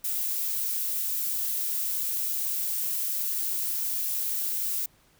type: noise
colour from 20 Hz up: violet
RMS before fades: -29 dBFS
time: 0.04-4.86 s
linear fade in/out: 5 ms
effects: pink hiss -62 dBFS RMS until 5.19 s